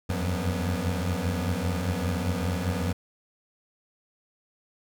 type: tone cluster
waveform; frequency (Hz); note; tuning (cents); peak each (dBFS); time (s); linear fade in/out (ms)
25% pulse; 80.8 / 88.5 / 93.5 / 243.7; E2 / F2 / F#2 / B3; -34 / +23 / +19 / -23; -33 / -25 / -27 / -31; 0.09-2.93; 10
effects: none